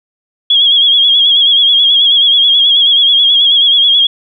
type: tone with vibrato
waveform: sine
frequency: 3306 Hz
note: G#7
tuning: 9 cents flat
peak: -5 dBFS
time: 0.5-4.07 s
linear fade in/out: 5 ms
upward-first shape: sine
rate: 9.3 Hz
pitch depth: 55 cents each way
effects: none